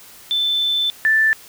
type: tone pair in turn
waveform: sine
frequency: 3528 / 1764 Hz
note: A7 / A6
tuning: +4 / +4 cents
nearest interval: octave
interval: 1200 cents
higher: first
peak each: -16 / -12 dBFS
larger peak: second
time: 0.31-0.9 / 1.05-1.33 s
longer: first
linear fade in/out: 0 ms
effects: white hiss -43 dBFS RMS until 1.48 s